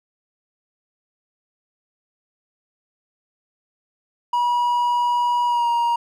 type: tone with pitch glide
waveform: triangle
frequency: 966 to 943.9 Hz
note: B5 to A#5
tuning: -39 to +21 cents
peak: -15 dBFS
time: 4.33-5.96 s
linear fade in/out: 5 ms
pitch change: -40 cents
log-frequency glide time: 5.46-5.68 s
effects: none